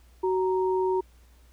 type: tone pair together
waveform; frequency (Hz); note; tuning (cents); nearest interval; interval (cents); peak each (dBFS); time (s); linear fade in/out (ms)
sine; 374.3 / 932.3; F#4 / A#5; +20 / 0; octave + major third; 1580; -23 / -29; 0.23-1.01; 10
effects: added 60 Hz sine -53 dBFS peak until 1.52 s + pink hiss -63 dBFS RMS until 1.52 s